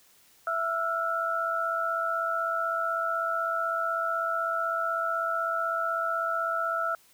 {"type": "tone cluster", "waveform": "sine", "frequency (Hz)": [663, 1330, 1426], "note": ["E5", "E6", "F6"], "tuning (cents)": [10, 15, 36], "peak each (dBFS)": [-32, -28, -33], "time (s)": [0.47, 6.95], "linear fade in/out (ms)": 2, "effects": ["white hiss -60 dBFS RMS until 7.13 s"]}